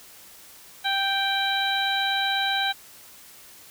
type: harmonic tone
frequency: 784 Hz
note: G5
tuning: in tune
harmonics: 1 / 2 / 3 / 4 / 5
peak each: -27 / -27 / -33 / -31 / -27 dBFS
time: 0.84-2.73 s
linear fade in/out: 20 ms
effects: white hiss -48 dBFS RMS until 3.7 s